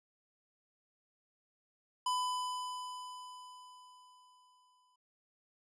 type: tone with exponential decay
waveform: square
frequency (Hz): 1001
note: B5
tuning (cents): +23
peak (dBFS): -31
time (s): 2.06-4.96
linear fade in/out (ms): 5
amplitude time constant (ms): 630
effects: resampled to 24000 Hz